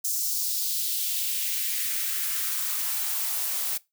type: noise with high-pass filter sweep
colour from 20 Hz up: blue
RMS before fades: -28 dBFS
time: 0.04-3.78 s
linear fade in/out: 10 ms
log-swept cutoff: 6300 to 540 Hz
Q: 1.7
effects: noise-tail reverb RT60 0.2 s tail -20 dB re dry